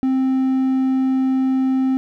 triangle tone, 262.6 Hz, C4, 6 cents sharp, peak -13 dBFS, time 0.03-1.97 s, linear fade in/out 0 ms, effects none

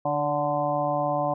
harmonic tone with a mistuned harmonic, 147.3 Hz, D3, 6 cents sharp, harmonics 1 / 2 / 4 / 5 / 6 / 7, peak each -33 / -33 / -27 / -27 / -33 / -31 dBFS, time 0.05-1.34 s, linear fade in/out 5 ms, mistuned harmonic 4, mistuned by -29 cents, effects none

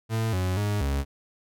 40% pulse tone with pitch steps, 112.1 / 92.1 / 103.4 / 69.6 Hz, A2 / F#2 / G#2 / C#2, +33 / -7 / -7 / +8 cents, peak -23 dBFS, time 0.09-1.05 s, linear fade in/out 50 ms, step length 240 ms, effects none

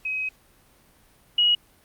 sine tone pair in turn, 2535 / 2901 Hz, D#7 / F#7, +32 / -35 cents, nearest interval major second, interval 233 cents, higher second, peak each -25 / -16 dBFS, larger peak second, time 0.05-0.29 / 1.38-1.55 s, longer first, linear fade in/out 5 ms, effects pink hiss -58 dBFS RMS until 1.84 s + Opus 48 kbps

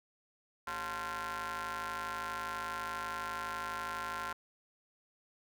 sawtooth ring-modulated tone, 164.81 Hz, E3, in tune, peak -30 dBFS, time 0.67-4.33 s, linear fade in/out 5 ms, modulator 1210 Hz, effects none

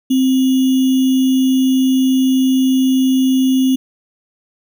sine tone with sample-and-hold, 261.6 Hz, C4, in tune, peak -10 dBFS, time 0.1-3.76 s, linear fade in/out 10 ms, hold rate 3150 Hz, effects none

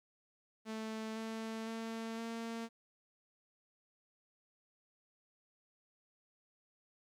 sawtooth tone with pitch steps, 220 / 222.9 / 225.9 / 228.9 Hz, A3 / A3 / A3 / A#3, 0 / +23 / +46 / -31 cents, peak -36 dBFS, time 0.65-2.69 s, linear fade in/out 50 ms, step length 510 ms, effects low-pass 8000 Hz 12 dB/octave + 12-bit

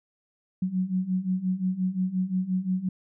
sine beating tone pair, 182 / 187.7 Hz, F#3 / F#3, -28 / +25 cents, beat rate 5.7 Hz, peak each -29 / -26 dBFS, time 0.62-2.89 s, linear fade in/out 5 ms, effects none

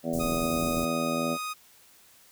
harmonic tone, 82.41 Hz, E2, in tune, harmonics 2 / 3 / 4 / 5 / 6 / 7 / 8 / 9, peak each -36 / -30 / -37 / -39 / -40 / -32 / -39 / -42 dBFS, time 0.03-1.38 s, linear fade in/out 50 ms
pink band-stop noise, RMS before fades -35 dBFS, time 0.13-0.85 s, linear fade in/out 2 ms, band 510 to 6600 Hz, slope 24 dB/octave
sawtooth tone, 1246 Hz, D#6, 2 cents sharp, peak -28 dBFS, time 0.19-1.54 s, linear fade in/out 20 ms
effects white hiss -57 dBFS RMS until 2.31 s

